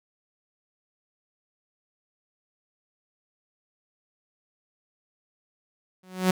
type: tone with exponential growth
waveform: sawtooth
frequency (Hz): 185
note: F#3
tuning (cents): 0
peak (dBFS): -12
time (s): 6.03-6.31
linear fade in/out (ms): 5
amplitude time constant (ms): 60
effects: none